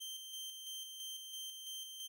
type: tone with tremolo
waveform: sawtooth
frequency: 3136 Hz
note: G7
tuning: in tune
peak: -40 dBFS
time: 0-2.08 s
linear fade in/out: 20 ms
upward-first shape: square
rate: 3 Hz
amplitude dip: 40%
effects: none